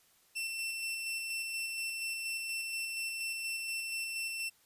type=tone with tremolo; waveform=sawtooth; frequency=2690 Hz; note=E7; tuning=34 cents sharp; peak=-31 dBFS; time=0.35-4.5 s; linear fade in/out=20 ms; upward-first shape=square; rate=4.2 Hz; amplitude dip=25%; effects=white hiss -67 dBFS RMS until 4.65 s + resampled to 32000 Hz